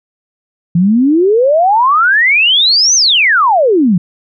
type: exponential two-way sweep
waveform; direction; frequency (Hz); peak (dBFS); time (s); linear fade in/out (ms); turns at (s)
sine; up then down; 164.81 to 6350 to 164.81; -6; 0.75-3.98; 5; 2.95
effects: none